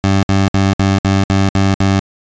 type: tone bursts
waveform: 20% pulse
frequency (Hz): 97.3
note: G2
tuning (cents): -12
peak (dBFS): -5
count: 8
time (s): 0.04-1.994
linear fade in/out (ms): 0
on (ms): 190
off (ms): 62
effects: resampled to 16000 Hz